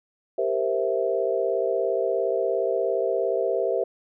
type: chord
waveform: sine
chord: C dominant seventh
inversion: second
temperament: equal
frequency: 392 / 466.2 / 523.3 / 659.3 Hz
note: G4 / Bb4 / C5 / E5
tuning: 0 / 0 / 0 / 0 cents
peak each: -27 dBFS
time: 0.38-3.84 s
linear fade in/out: 5 ms
effects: none